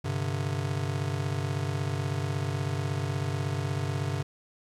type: chord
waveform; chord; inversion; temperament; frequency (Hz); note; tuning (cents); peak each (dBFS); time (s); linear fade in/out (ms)
square; G suspended fourth; none; just; 98 / 130.67 / 147; G2 / C3 / D3; 0 / -2 / +2; -33 / -33 / -34; 0.04-4.23; 10
effects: low-pass 9000 Hz 12 dB/octave + 11-bit